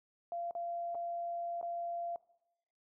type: tone with dropouts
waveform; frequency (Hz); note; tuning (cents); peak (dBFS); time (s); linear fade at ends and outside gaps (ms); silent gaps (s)
sine; 688; F5; -26; -36; 0.32-2.16; 1; 0.51-0.551 / 0.947-0.952 / 1.613-1.628
effects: noise-tail reverb RT60 0.9 s tail -20 dB re dry